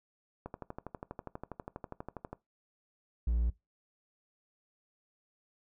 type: click train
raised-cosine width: 1 ms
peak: -26 dBFS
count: 24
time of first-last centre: 0.46-2.33 s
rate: 12.3 Hz
type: tone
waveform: triangle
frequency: 58.27 Hz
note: A#1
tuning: in tune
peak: -25 dBFS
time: 3.27-3.5 s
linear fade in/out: 5 ms
effects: noise-tail reverb RT60 0.2 s tail -20 dB re dry